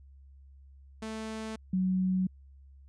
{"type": "tone pair in turn", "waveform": ["sawtooth", "sine"], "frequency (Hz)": [220, 186.08], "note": ["A3", "F#3"], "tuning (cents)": [0, 10], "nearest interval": "minor third", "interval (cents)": 290, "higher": "first", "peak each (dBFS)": [-32, -25], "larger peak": "second", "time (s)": [[1.02, 1.56], [1.73, 2.27]], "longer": "neither", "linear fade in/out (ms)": 5, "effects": ["added 68 Hz sine -51 dBFS peak until 2.88 s", "resampled to 22050 Hz"]}